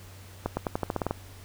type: accelerating click train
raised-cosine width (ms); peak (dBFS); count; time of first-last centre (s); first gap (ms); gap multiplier
1; -13; 10; 0.46-1.11; 110; 0.89
effects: added 94 Hz sine -46 dBFS peak until 1.44 s + pink hiss -51 dBFS RMS until 1.44 s